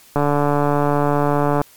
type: click train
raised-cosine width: 1 ms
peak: -4 dBFS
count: 212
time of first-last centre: 0.16-1.615 s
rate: 145 Hz
effects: white hiss -48 dBFS RMS until 1.76 s + MP3 96 kbps